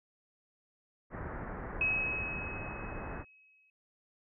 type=low-pass noise; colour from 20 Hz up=pink; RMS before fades=-41 dBFS; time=1.1-3.25 s; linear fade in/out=50 ms; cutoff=1900 Hz; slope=48 dB/octave
type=tone with exponential decay; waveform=sine; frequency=2558 Hz; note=D#7; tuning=47 cents sharp; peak=-26 dBFS; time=1.81-3.7 s; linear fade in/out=2 ms; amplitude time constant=410 ms
effects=none